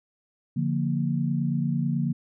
sine chord, Bb major, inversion first, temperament just, 145.68 / 174.81 / 233.1 Hz, D3 / F3 / Bb3, -14 / +2 / 0 cents, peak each -26 / -28 / -28 dBFS, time 0.56-2.13 s, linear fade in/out 10 ms, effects none

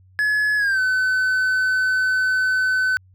triangle tone with pitch glide, 1700 to 1514.5 Hz, G#6 to F#6, +40 to +40 cents, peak -15 dBFS, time 0.19-2.97 s, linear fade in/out 0 ms, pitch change -200 cents, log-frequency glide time 0.57-0.8 s, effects added 93 Hz sine -49 dBFS peak until 3.14 s

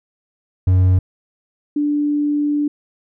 triangle / sine tone pair in turn, 92.4 / 293.4 Hz, F#2 / D4, -2 / -2 cents, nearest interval octave + minor sixth, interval 2000 cents, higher second, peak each -8 / -15 dBFS, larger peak first, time 0.67-0.99 / 1.76-2.68 s, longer second, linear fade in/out 5 ms, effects none

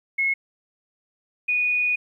sine tone pair in turn, 2175 / 2468 Hz, C#7 / D#7, -33 / -15 cents, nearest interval major second, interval 218 cents, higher second, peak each -19 dBFS, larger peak neither, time 0.18-0.34 / 1.48-1.96 s, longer second, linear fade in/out 10 ms, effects 10-bit

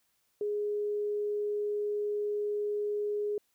sine tone, 415.3 Hz, G#4, in tune, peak -29 dBFS, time 0.41-3.38 s, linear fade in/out 2 ms, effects white hiss -74 dBFS RMS until 3.54 s

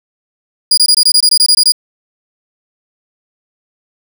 35% pulse tone bursts, 4870 Hz, D#8, 38 cents flat, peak -4 dBFS, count 12, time 0.71-1.721 s, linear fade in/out 5 ms, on 65 ms, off 21 ms, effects none

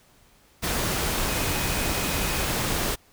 sine tone in noise, 2507 Hz, D#7, 12 cents sharp, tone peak -37 dBFS, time 1.27-2.45 s, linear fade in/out 20 ms, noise pink, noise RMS -26 dBFS, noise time 0.62-2.96 s, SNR -14 dB, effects pink hiss -58 dBFS RMS until 3.12 s

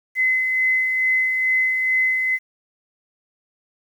sine tone with tremolo, 2040 Hz, C7, 44 cents flat, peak -15 dBFS, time 0.15-2.39 s, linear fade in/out 50 ms, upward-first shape sine, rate 2.3 Hz, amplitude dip 35%, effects 8-bit

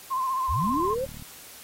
sine tone with vibrato, 1045 Hz, C6, 2 cents flat, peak -24 dBFS, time 0.1-0.95 s, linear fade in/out 20 ms, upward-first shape sine, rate 15 Hz, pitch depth 47 cents each way
sine linear sweep, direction up, 43.65 to 554.4 Hz, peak -25 dBFS, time 0.48-1.06 s, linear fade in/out 20 ms
click train, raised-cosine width 5 ms, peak -31 dBFS, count 23, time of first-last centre 0.64-1.224 s, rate 37.7 Hz
effects white hiss -46 dBFS RMS until 1.63 s + AAC 48 kbps

